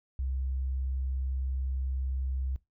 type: tone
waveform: sine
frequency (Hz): 65.6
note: C2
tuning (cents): +5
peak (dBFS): -29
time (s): 0.19-2.56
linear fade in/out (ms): 0
effects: noise-tail reverb RT60 0.2 s tail -21 dB re dry